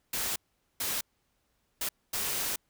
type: noise bursts at uneven times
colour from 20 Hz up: white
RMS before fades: -32 dBFS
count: 4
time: 0.13-0.36 / 0.8-1.01 / 1.81-1.89 / 2.13-2.56 s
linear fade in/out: 5 ms
effects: pink hiss -75 dBFS RMS until 2.69 s